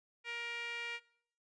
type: tone with band-pass filter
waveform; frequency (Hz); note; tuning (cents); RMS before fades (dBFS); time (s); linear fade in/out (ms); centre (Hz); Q
sawtooth; 471.1; A#4; +18; -42; 0.24-1; 50; 2300; 3.4
effects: noise-tail reverb RT60 0.6 s tail -20 dB re dry + resampled to 22050 Hz